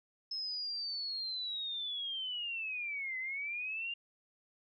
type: linear two-way sweep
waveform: sine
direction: down then up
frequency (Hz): 5210 to 2019 to 2815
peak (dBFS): -36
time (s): 0.31-3.94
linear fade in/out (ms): 5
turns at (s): 3.18
effects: none